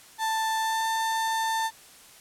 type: tone with pitch glide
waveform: 35% pulse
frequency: 885 to 893.7 Hz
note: A5 to A5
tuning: +10 to +27 cents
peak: -23 dBFS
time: 0.18-1.71 s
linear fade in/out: 50 ms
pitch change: +17 cents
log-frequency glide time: 0.59-0.85 s
effects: white hiss -51 dBFS RMS until 2.2 s + low-pass 12000 Hz 12 dB/octave